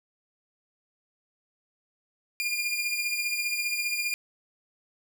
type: beating tone pair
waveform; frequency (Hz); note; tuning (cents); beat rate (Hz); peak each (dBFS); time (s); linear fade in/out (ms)
sawtooth; 2400 / 2415; D7 / D7; +37 / +48; 15; -30 / -25; 2.4-4.14; 0
effects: none